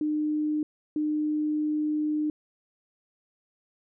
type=tone pair in turn; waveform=sine; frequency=303.2 / 303.2 Hz; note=D#4 / D#4; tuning=-45 / -45 cents; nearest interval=unison; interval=0 cents; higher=neither; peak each=-24 dBFS; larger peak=neither; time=0.01-0.63 / 0.96-2.3 s; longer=second; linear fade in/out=2 ms; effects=none

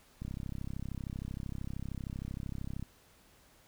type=click train; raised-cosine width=5 ms; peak=-27 dBFS; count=87; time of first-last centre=0.22-2.826 s; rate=33 Hz; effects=pink hiss -63 dBFS RMS until 3.67 s

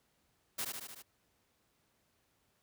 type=noise with echo; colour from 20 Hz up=white; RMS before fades=-37 dBFS; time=0.58-0.65 s; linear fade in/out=10 ms; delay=75 ms; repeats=5; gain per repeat=-3 dB; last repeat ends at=1.025 s; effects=pink hiss -75 dBFS RMS until 2.62 s + high-pass 60 Hz 12 dB/octave

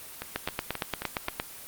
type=two click trains; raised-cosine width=0.3 ms; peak=-16 / -11 dBFS; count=5 / 10; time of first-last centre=0.22-1.287 / 0.36-1.399 s; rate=3.75 / 8.66 Hz; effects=white hiss -44 dBFS RMS until 1.67 s + Opus 24 kbps

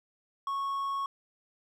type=tone; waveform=triangle; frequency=1103 Hz; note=C#6; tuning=9 cents flat; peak=-28 dBFS; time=0.47-1.06 s; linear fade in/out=2 ms; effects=none

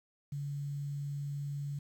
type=tone with quantisation; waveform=sine; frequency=142.7 Hz; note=D3; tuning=49 cents flat; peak=-35 dBFS; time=0.32-1.79 s; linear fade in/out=5 ms; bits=10; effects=none

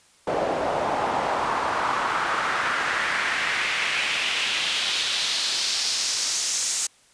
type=noise with band-pass filter sweep; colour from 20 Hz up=pink; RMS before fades=-25 dBFS; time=0.27-6.87 s; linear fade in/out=5 ms; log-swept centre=590 to 7200 Hz; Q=2.1; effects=white hiss -57 dBFS RMS until 7.13 s + resampled to 22050 Hz

